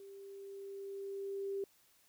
sine tone with level ramp, 394.4 Hz, G4, 11 cents sharp, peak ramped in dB -50 to -35 dBFS, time 0-1.64 s, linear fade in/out 2 ms, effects white hiss -69 dBFS RMS until 2.08 s

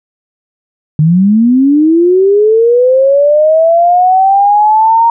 sine linear sweep, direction up, 147.7 to 933 Hz, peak -4 dBFS, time 0.99-5.1 s, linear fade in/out 2 ms, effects none

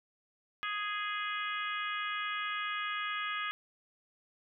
harmonic tone, 415.3 Hz, G#4, in tune, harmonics 3 / 4 / 5 / 6 / 7 / 8, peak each -37 / -39 / -41 / -43 / -44 / -45 dBFS, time 0.63-3.51 s, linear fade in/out 0 ms, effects none

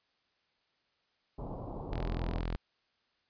pink low-pass noise, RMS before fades -41 dBFS, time 1.38-2.42 s, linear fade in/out 10 ms, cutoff 1000 Hz, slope 48 dB/octave
sawtooth tone, 42.07 Hz, E1, 36 cents sharp, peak -29 dBFS, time 1.92-2.56 s, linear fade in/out 0 ms
effects white hiss -75 dBFS RMS until 3.29 s + resampled to 11025 Hz

